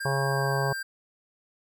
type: tone with pitch glide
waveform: square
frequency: 1598 to 1575.1 Hz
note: G6 to G6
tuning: +33 to +8 cents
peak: -32 dBFS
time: 0-0.83 s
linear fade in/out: 10 ms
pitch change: -25 cents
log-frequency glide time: 0.23-0.55 s
type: harmonic tone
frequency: 137.3 Hz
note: C#3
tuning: 16 cents flat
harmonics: 1 / 3 / 4 / 5 / 6 / 7 / 8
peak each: -27 / -32 / -33 / -34 / -35 / -35 / -36 dBFS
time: 0.05-0.73 s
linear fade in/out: 5 ms
effects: none